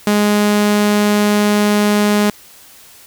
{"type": "tone", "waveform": "sawtooth", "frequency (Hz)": 207.7, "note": "G#3", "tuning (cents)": 0, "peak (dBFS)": -7, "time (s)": [0.07, 2.3], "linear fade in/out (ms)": 2, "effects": ["white hiss -42 dBFS RMS until 3.06 s"]}